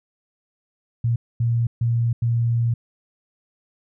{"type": "tone bursts at uneven times", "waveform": "sine", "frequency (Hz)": 117.3, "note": "A#2", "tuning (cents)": 11, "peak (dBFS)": -17, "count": 4, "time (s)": [[1.04, 1.16], [1.4, 1.67], [1.81, 2.13], [2.22, 2.74]], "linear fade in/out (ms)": 5, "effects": []}